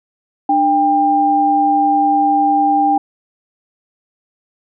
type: tone pair together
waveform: sine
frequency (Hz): 298.2 / 796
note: D4 / G5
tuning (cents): +27 / +26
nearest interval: octave + perfect fourth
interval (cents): 1699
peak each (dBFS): -17 / -11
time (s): 0.49-2.98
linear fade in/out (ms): 5
effects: none